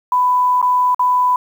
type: tone with dropouts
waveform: sine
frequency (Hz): 996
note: B5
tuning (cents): +14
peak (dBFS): -11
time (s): 0.12-1.36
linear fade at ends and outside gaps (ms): 2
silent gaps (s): 0.616-0.626 / 0.946-0.994
effects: 7-bit